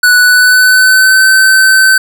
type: tone with pitch glide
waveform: square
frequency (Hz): 1480 to 1534.8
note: F#6 to G6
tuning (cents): 0 to -37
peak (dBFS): -4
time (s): 0.03-1.98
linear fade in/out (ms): 5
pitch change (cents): +63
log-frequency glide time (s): 0.17-1.27
effects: none